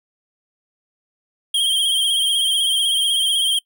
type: tone with vibrato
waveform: square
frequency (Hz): 3198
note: G7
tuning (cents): +34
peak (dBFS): -16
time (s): 1.54-3.59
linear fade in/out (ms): 5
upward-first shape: sine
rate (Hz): 16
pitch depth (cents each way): 50
effects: noise-tail reverb RT60 0.1 s tail -23 dB re dry